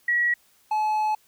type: tone pair in turn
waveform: sine / triangle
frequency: 1920 / 857.3 Hz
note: B6 / A5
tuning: -49 / -45 cents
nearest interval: octave + major second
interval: 1396 cents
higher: first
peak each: -19 dBFS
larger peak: neither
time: 0.08-0.34 / 0.71-1.15 s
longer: second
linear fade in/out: 5 ms
effects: white hiss -61 dBFS RMS until 1.27 s